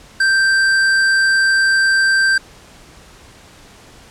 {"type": "tone with tanh clipping", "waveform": "sine", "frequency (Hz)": 1568, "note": "G6", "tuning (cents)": 0, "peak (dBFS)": -13, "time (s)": [0.2, 2.38], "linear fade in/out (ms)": 5, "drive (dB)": 15, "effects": ["pink hiss -43 dBFS RMS until 4.1 s", "low-pass 9000 Hz 12 dB/octave"]}